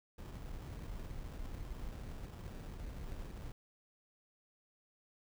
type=noise with sample-and-hold; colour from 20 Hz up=brown; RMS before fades=-45 dBFS; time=0.18-3.52 s; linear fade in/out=5 ms; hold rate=2100 Hz; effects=none